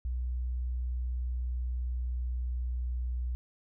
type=tone with pitch glide; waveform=sine; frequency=61.74 to 61.38 Hz; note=B1 to B1; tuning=0 to -10 cents; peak=-30 dBFS; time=0.05-3.35 s; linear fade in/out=0 ms; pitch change=-10 cents; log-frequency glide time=0.42-2.91 s; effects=none